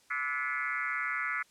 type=tone with frequency modulation; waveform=sine; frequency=1720 Hz; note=A6; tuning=40 cents flat; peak=-30 dBFS; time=0.1-1.43 s; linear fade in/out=10 ms; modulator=137 Hz; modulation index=3.6; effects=white hiss -64 dBFS RMS until 1.5 s + low-pass 9000 Hz 12 dB/octave